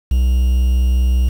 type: tone with quantisation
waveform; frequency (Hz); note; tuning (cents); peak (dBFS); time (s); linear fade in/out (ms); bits
triangle; 62.5; B1; +21; -9; 0.11-1.29; 5; 6
effects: none